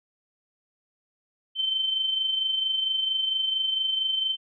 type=tone with amplitude modulation; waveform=sine; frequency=3092 Hz; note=G7; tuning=24 cents flat; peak=-21 dBFS; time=1.55-4.37 s; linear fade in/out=50 ms; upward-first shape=sine; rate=24.4 Hz; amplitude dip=50%; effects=none